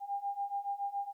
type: beating tone pair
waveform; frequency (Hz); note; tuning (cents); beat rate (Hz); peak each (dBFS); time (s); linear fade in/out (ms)
sine; 798 / 805.1; G5 / G5; +31 / +46; 7.1; -38 / -36; 0-1.13; 50
effects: 12-bit